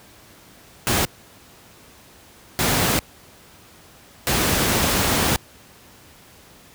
pink noise bursts at uneven times, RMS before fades -19 dBFS, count 3, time 0.87-1.05 / 2.59-2.99 / 4.27-5.36 s, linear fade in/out 0 ms, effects pink hiss -48 dBFS RMS until 6.74 s + high-pass 60 Hz 12 dB/octave

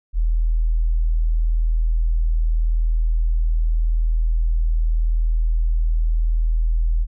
sine tone, 40.42 Hz, E1, 33 cents flat, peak -15 dBFS, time 0.13-7.07 s, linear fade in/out 50 ms, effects none

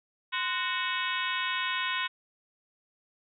harmonic tone with a mistuned harmonic, 370 Hz, F#4, in tune, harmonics 3 / 4 / 5 / 6 / 7 / 8 / 9 / 10, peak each -34 / -35 / -36 / -37 / -37 / -38 / -39 / -39 dBFS, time 0.32-2.08 s, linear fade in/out 20 ms, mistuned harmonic 3, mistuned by -120 cents, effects none

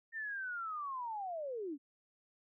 sine linear sweep, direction down, 1830 to 261.6 Hz, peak -38 dBFS, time 0.12-1.78 s, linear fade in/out 50 ms, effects none

